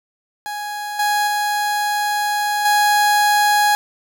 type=tone with level steps; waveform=30% pulse; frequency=830.6 Hz; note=G#5; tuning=in tune; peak=-22 / -13 / -15 / -10 dBFS; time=0.46-3.75 s; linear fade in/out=0 ms; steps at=0.99 / 1.27 / 2.65 s; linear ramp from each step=5 ms; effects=none